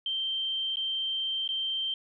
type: tone with dropouts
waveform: sine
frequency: 3136 Hz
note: G7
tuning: in tune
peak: -28 dBFS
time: 0.06-1.94 s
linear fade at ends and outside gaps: 2 ms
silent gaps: 0.758-0.769 / 1.477-1.489 s
effects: none